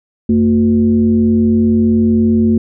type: tone with frequency modulation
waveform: sine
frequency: 226.1 Hz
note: A3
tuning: 47 cents sharp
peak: -8 dBFS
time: 0.29-2.58 s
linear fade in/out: 5 ms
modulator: 137 Hz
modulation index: 0.64
effects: none